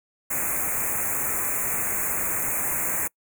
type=band-stop noise; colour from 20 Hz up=white; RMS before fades=-26 dBFS; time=0.3-3.08 s; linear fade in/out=10 ms; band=2500 to 6600 Hz; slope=96 dB/octave; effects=noise-tail reverb RT60 0.1 s tail -26 dB re dry